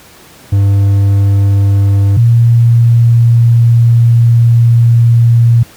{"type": "tone pair in turn", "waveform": ["triangle", "sine"], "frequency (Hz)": [99.6, 117.32], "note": ["G2", "A#2"], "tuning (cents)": [28, 12], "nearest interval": "minor third", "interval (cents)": 284, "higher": "second", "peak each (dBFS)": -3, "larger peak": "neither", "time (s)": [[0.52, 2.17], [2.17, 5.63]], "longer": "second", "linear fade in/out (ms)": 5, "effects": ["pink hiss -38 dBFS RMS until 5.76 s", "high-pass 60 Hz 12 dB/octave"]}